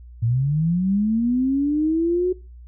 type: linear sweep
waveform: sine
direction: up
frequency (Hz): 110 to 370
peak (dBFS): -17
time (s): 0.22-2.33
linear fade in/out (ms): 10
effects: noise-tail reverb RT60 0.3 s tail -21 dB re dry + added 60 Hz sine -39 dBFS peak until 2.67 s